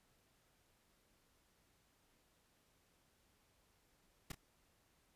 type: noise with echo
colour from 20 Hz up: pink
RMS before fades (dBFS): -45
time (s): 4.3-4.32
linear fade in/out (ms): 5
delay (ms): 28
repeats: 1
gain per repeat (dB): -10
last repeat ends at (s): 4.348
effects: pink hiss -75 dBFS RMS until 5.15 s + resampled to 32000 Hz